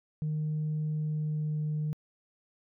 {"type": "tone with pitch glide", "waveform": "sine", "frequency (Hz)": [153.5, 152.18], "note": ["D#3", "D#3"], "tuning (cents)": [-23, -38], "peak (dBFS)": -27, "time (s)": [0.22, 1.93], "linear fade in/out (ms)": 0, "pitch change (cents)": -15, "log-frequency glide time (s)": [0.89, 1.63], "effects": ["tanh soft clip ceiling -26 dBFS"]}